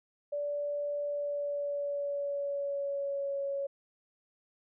sine tone with pitch glide, 580 to 556.7 Hz, D5 to C#5, -22 to +7 cents, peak -31 dBFS, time 0.32-3.67 s, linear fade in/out 10 ms, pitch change -71 cents, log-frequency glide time 1.05-3.41 s, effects none

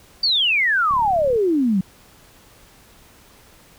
sine exponential sweep, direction down, 4700 to 179.4 Hz, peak -15 dBFS, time 0.23-1.81 s, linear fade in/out 5 ms
click train, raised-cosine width 5 ms, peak -25 dBFS, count 17, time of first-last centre 0.91-1.359 s, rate 35.6 Hz
effects pink hiss -50 dBFS RMS until 3.78 s

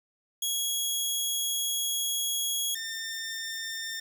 15% pulse tone pair in turn, 3322 / 1805.1 Hz, G#7 / A6, 0 / +44 cents, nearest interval major seventh, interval 1056 cents, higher first, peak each -20 / -27 dBFS, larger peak first, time 0.42-2.75 / 2.75-4 s, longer first, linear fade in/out 5 ms, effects 10-bit

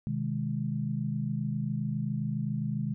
sine chord, Ab major, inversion first, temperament equal with one note detuned, 128.12 / 155.56 / 207.7 Hz, C3 / Eb3 / Ab3, -36 / 0 / 0 cents, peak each -33 dBFS, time 0.07-2.94 s, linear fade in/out 0 ms, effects none

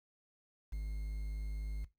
triangle tone with quantisation, 51.91 Hz, G#1, in tune, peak -34 dBFS, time 0.72-1.85 s, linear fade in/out 10 ms, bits 10, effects noise-tail reverb RT60 0.2 s tail -17 dB re dry

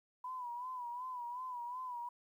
sine tone with vibrato, 987.8 Hz, B5, in tune, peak -40 dBFS, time 0.24-2.09 s, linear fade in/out 5 ms, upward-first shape sine, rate 2.7 Hz, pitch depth 70 cents each way, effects 12-bit

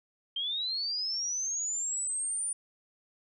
sine linear sweep, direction up, 3136 to 9390 Hz, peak -30 dBFS, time 0.36-2.53 s, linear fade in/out 5 ms, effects none

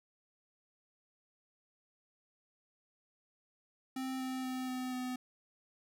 square tone with pitch steps, 261.6 / 259.3 / 257.1 / 254.9 / 252.7 Hz, C4 / C4 / C4 / C4 / B3, 0 / -15 / -30 / -45 / +40 cents, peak -37 dBFS, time 3.96-5.16 s, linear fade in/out 5 ms, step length 240 ms, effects none

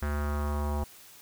square tone with low-pass filter sweep, 73.42 Hz, D2, in tune, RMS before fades -30 dBFS, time 0.02-0.84 s, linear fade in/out 5 ms, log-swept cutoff 1600 to 900 Hz, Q 2.9, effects white hiss -52 dBFS RMS until 1.21 s

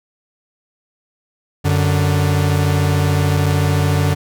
45% pulse tone pair together, 93.33 / 146.83 Hz, F#2 / D3, +15 / 0 cents, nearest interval minor sixth, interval 785 cents, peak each -16 dBFS, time 1.64-4.15 s, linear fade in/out 20 ms, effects none

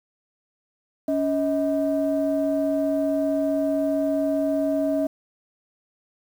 sine tone pair together, 281.3 / 634 Hz, C#4 / D#5, +26 / +32 cents, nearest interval octave + major second, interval 1406 cents, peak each -22 dBFS, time 1.08-5.07 s, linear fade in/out 5 ms, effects tanh soft clip ceiling -14 dBFS + 8-bit

